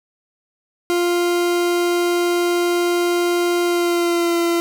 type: tone with pitch glide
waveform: 40% pulse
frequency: 349.3 to 341.1 Hz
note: F4 to F4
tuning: 0 to -41 cents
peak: -15 dBFS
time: 0.9-4.6 s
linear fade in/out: 0 ms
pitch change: -41 cents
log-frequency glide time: 3.64-4.38 s
effects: none